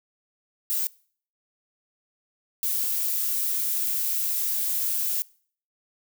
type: noise bursts at uneven times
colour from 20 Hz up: violet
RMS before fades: -26 dBFS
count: 2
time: 0.7-0.87 / 2.63-5.22 s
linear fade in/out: 0 ms
effects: noise-tail reverb RT60 0.5 s tail -23 dB re dry